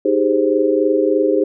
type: chord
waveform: sine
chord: Ab major seventh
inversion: second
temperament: equal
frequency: 311.1 / 392 / 415.3 / 523.3 Hz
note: Eb4 / G4 / Ab4 / C5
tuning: 0 / 0 / 0 / 0 cents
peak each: -18 dBFS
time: 0.05-1.44 s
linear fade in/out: 5 ms
effects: none